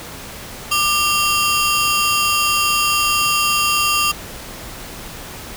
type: ring-modulated tone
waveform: sawtooth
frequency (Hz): 1975.5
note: B6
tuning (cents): 0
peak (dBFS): -8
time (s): 0.71-4.12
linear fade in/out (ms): 10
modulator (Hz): 783
effects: pink hiss -33 dBFS RMS until 5.56 s

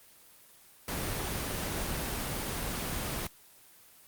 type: noise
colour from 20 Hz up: pink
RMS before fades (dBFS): -34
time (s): 0.88-3.27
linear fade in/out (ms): 2
effects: white hiss -57 dBFS RMS until 4.07 s + Opus 24 kbps

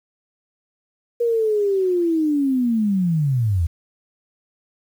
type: linear sweep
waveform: sine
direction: down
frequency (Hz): 478.4 to 76.6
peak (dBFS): -16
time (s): 1.2-3.67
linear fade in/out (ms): 10
effects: 8-bit

